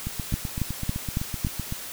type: two click trains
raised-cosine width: 5 ms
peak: -17 / -12 dBFS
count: 14 / 5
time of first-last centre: 0.07-1.724 / 0.34-1.448 s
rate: 7.86 / 3.61 Hz
effects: white hiss -37 dBFS RMS until 1.92 s